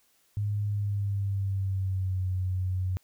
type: tone with pitch glide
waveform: sine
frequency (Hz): 103.3 to 92.56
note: G#2 to F#2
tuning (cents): -9 to +1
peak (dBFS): -26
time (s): 0.37-2.97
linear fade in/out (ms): 0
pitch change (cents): -190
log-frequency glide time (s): 0.66-2.27
effects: white hiss -67 dBFS RMS until 3.03 s